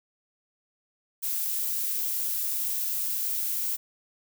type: noise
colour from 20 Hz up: violet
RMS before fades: -29 dBFS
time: 1.22-3.77 s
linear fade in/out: 20 ms
effects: none